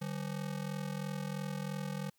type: ring-modulated tone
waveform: square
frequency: 170 Hz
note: F3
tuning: 46 cents flat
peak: -34 dBFS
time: 0.01-2.1 s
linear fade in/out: 10 ms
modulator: 21.5 Hz
effects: white hiss -75 dBFS RMS until 2.18 s